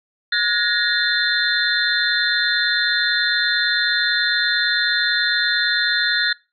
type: tone cluster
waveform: sine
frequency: 1443 / 1691 / 1860 / 3591 / 4118 Hz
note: F#6 / G#6 / A#6 / A7 / C8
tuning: -44 / +31 / -4 / +35 / -28 cents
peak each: -23 dBFS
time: 0.32-6.33 s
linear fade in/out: 5 ms
effects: noise-tail reverb RT60 0.3 s tail -24 dB re dry